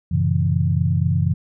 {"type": "chord", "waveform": "sine", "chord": "F# dominant seventh", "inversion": "none", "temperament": "equal with one note detuned", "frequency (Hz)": [92.5, 116.54, 136.37, 164.81], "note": ["F#2", "A#2", "C#3", "E3"], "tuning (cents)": [0, 0, -28, 0], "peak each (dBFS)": [-20, -25, -21, -21], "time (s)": [0.11, 1.34], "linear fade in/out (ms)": 10, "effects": []}